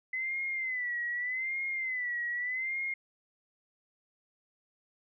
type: tone with vibrato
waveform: sine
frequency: 2022 Hz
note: B6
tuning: 40 cents sharp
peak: -31 dBFS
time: 0.13-2.94 s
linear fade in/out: 5 ms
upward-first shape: sine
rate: 0.83 Hz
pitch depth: 99 cents each way
effects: none